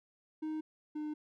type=tone pair in turn; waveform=triangle; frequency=311.3 / 302.8 Hz; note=D#4 / D#4; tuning=+1 / -47 cents; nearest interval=unison; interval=48 cents; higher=first; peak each=-33 / -34 dBFS; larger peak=first; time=0.42-0.61 / 0.95-1.14 s; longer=neither; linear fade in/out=10 ms; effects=none